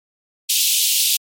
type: high-pass noise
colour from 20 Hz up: pink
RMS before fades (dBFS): -17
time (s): 0.49-1.17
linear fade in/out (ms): 10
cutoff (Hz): 2800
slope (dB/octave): 48
effects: MP3 64 kbps